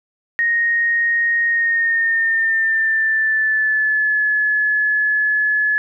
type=tone with pitch glide; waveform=sine; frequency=1864.7 to 1709.9 Hz; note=A#6 to A6; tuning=0 to -50 cents; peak=-14 dBFS; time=0.39-5.78 s; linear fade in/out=0 ms; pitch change=-150 cents; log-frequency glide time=1.46-4.22 s; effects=none